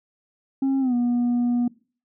sine tone with pitch glide, 270 to 241.9 Hz, C#4 to B3, -45 to -36 cents, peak -16 dBFS, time 0.62-1.68 s, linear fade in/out 5 ms, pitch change -191 cents, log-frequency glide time 0.8-0.94 s, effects noise-tail reverb RT60 0.4 s tail -23 dB re dry + tanh soft clip ceiling -18 dBFS

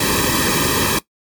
pink noise with comb filter, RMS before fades -17 dBFS, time 0-0.99 s, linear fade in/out 5 ms, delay 1.4 ms, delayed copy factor -0.95, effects noise-tail reverb RT60 0.1 s tail -18 dB re dry + MP3 96 kbps

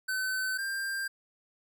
square tone pair in turn, 1523 / 1588 Hz, F#6 / G6, +50 / +22 cents, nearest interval minor second, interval 72 cents, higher second, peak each -30 / -32 dBFS, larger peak first, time 0.08-0.58 / 0.58-1.08 s, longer neither, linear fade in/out 10 ms, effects none

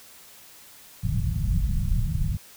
pink low-pass noise, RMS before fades -24 dBFS, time 1.03-2.37 s, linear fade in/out 10 ms, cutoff 180 Hz, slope 48 dB/octave, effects white hiss -49 dBFS RMS until 2.56 s

